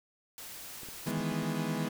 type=noise; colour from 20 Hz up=white; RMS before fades=-45 dBFS; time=0.38-1.11 s; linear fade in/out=0 ms
type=clicks; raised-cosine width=2 ms; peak=-34 dBFS; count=7; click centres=0.833 / 0.887 / 1.089 / 1.175 / 1.205 / 1.321 / 1.429 s
type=chord; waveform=35% pulse; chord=E major seventh; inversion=third; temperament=equal; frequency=155.56 / 164.81 / 207.7 / 246.9 Hz; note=D#3 / E3 / G#3 / B3; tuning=0 / 0 / 0 / 0 cents; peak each=-35 dBFS; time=1.06-1.89 s; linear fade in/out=10 ms
effects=none